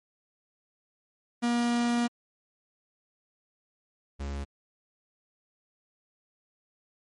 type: tone pair in turn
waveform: 45% pulse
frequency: 238.4 / 70.1 Hz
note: A#3 / C#2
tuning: +39 / +20 cents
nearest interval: octave + major sixth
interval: 2119 cents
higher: first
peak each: -24 / -32 dBFS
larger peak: first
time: 1.42-2.08 / 4.19-4.45 s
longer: first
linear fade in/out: 20 ms
effects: low-pass 9000 Hz 12 dB/octave + MP3 48 kbps